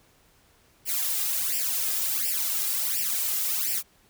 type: noise with flanger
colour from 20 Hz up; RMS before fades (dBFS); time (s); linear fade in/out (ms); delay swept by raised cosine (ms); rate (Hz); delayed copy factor
blue; -27; 0.85-3.83; 50; 0.38 to 2.48; 1.4; +1
effects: pink hiss -61 dBFS RMS until 4.09 s